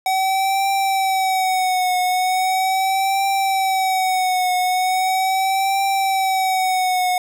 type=tone with vibrato; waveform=square; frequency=756 Hz; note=F#5; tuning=37 cents sharp; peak=-17 dBFS; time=0.06-7.18 s; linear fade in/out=2 ms; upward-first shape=triangle; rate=0.39 Hz; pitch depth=64 cents each way; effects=none